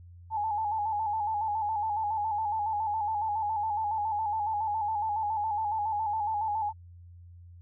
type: tone with vibrato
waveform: sine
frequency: 855 Hz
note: A5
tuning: 50 cents flat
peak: -27 dBFS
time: 0.3-6.73 s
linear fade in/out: 50 ms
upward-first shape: square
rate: 7.2 Hz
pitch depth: 55 cents each way
effects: added 87 Hz sine -47 dBFS peak until 7.61 s